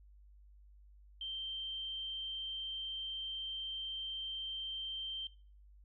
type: tone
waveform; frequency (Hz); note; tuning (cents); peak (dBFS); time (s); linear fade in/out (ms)
sine; 3136; G7; 0; -39; 1.21-5.27; 2
effects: noise-tail reverb RT60 0.4 s tail -18 dB re dry + added 50 Hz sine -57 dBFS peak until 5.84 s